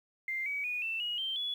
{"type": "tone with pitch steps", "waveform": "sine", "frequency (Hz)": [2095, 2271, 2463, 2670, 2895, 3139, 3403], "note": ["C7", "C#7", "D#7", "E7", "F#7", "G7", "G#7"], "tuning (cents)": [2, 41, -18, 22, -38, 2, 41], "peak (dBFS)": -32, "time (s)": [0.28, 1.54], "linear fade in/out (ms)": 2, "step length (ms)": 180, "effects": ["10-bit"]}